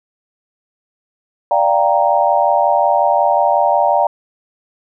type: chord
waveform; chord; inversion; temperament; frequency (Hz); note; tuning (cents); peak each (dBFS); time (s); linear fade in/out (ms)
sine; G minor seventh; second; equal; 587.3 / 698.5 / 784 / 932.3; D5 / F5 / G5 / Bb5; 0 / 0 / 0 / 0; -16; 1.51-4.07; 2
effects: none